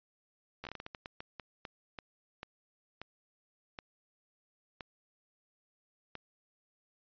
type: slowing click train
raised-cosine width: 0.3 ms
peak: -26 dBFS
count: 19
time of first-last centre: 0.64-6.153 s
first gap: 12 ms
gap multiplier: 1.32
effects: resampled to 11025 Hz